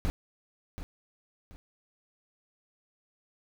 brown noise with echo, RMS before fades -28 dBFS, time 0.05-0.1 s, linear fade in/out 0 ms, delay 730 ms, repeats 2, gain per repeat -10 dB, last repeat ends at 1.56 s, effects none

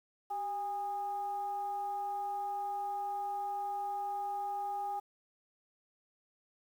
sine tone with frequency modulation, 813 Hz, G#5, 37 cents flat, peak -34 dBFS, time 0.3-5 s, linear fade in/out 10 ms, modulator 424 Hz, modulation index 0.34, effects 10-bit

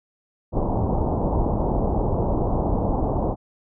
pink low-pass noise, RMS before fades -22 dBFS, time 0.52-3.36 s, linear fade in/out 50 ms, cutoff 940 Hz, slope 48 dB/octave, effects none

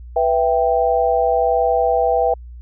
sine chord, E minor, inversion second, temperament equal with one note detuned, 493.9 / 662.7 / 784 Hz, B4 / E5 / G5, 0 / +9 / 0 cents, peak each -18 dBFS, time 0.16-2.34 s, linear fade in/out 5 ms, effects added 60 Hz sine -33 dBFS peak until 2.61 s

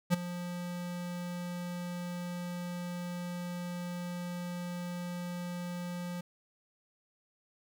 square tone with ADSR envelope, 176.3 Hz, F3, 17 cents sharp, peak -22 dBFS, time 0.1-6.21 s, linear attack 35 ms, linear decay 14 ms, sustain -15 dB, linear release 6 ms, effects none

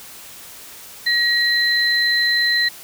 sine tone pair together, 1900 / 4063 Hz, A#6 / B7, +33 / +48 cents, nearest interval octave + minor second, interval 1315 cents, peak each -17 / -18 dBFS, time 1.06-2.69 s, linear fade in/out 10 ms, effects white hiss -39 dBFS RMS until 2.83 s

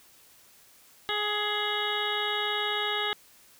harmonic tone with a mistuned harmonic, 418.4 Hz, G#4, 13 cents sharp, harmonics 1 / 2 / 3 / 4 / 5 / 7 / 8 / 9, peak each -35 / -35 / -35 / -35 / -35 / -35 / -35 / -35 dBFS, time 1.09-3.13 s, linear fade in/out 0 ms, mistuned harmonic 2, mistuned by -16 cents, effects white hiss -57 dBFS RMS until 3.59 s

